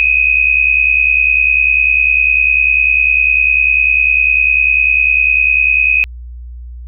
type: tone pair together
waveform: sine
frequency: 2489 / 2559 Hz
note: D#7 / D#7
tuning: 0 / +48 cents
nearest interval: unison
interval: 48 cents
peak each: -11 dBFS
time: 0-6.04 s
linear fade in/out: 0 ms
effects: added 60 Hz sine -26 dBFS peak until 6.87 s